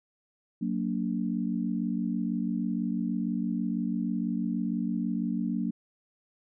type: chord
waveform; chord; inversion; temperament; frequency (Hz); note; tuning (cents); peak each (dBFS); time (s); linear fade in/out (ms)
sine; Gb augmented; none; just; 185 / 231.2 / 289.1; Gb3 / Bb3 / D4; 0 / -14 / -27; -31 / -30 / -34; 0.61-5.71; 10
effects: none